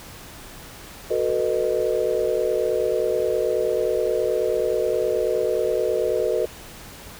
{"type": "chord", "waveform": "sine", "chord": "B dominant seventh", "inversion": "second", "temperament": "just", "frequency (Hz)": [370.4, 444.5, 493.9, 617.4], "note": ["F#4", "A4", "B4", "D#5"], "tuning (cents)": [2, 18, 0, -14], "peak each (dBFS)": [-26, -24, -24, -26], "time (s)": [1.1, 6.46], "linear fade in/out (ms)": 10, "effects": ["pink hiss -41 dBFS RMS until 7.19 s"]}